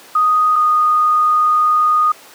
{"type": "tone pair in turn", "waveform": "sine", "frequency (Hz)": [1244.5, 1233.8], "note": ["D#6", "D#6"], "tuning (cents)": [0, -15], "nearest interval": "unison", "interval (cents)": 15, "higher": "first", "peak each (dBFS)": -10, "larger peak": "neither", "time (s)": [[0.15, 0.56], [0.56, 2.12]], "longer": "second", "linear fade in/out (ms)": 5, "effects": ["pink hiss -40 dBFS RMS until 2.34 s", "high-pass 400 Hz 12 dB/octave"]}